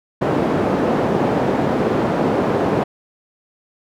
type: band-pass noise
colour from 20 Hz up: white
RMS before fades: -18 dBFS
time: 0.21-2.84 s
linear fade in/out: 10 ms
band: 150 to 520 Hz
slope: 12 dB/octave
effects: none